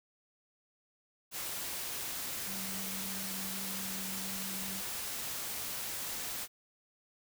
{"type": "tone in noise", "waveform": "sine", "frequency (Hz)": 191.8, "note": "G3", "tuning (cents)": -37, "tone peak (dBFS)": -44, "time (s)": [2.45, 4.83], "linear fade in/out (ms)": 50, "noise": "white", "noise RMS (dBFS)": -39, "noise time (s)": [1.31, 6.48], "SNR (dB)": -8, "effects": []}